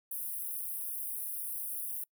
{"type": "high-pass noise", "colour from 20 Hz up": "white", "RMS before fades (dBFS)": -38, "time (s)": [0.11, 2.04], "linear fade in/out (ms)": 5, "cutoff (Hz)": 9300, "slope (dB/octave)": 96, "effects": ["noise-tail reverb RT60 0.1 s tail -26 dB re dry"]}